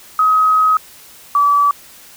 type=tone pair in turn; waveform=sine; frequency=1267 / 1150.5 Hz; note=D#6 / D6; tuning=+31 / -36 cents; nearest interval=major second; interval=167 cents; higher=first; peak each=-9 dBFS; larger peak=neither; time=0.19-0.77 / 1.35-1.71 s; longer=first; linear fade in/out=2 ms; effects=white hiss -41 dBFS RMS until 2.16 s